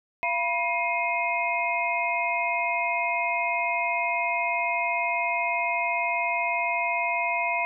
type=tone cluster; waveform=sine; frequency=687 / 973 / 2131 / 2505 Hz; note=F5 / B5 / C7 / D#7; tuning=-29 / -26 / +31 / +11 cents; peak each=-29 dBFS; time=0.23-7.65 s; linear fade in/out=0 ms; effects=none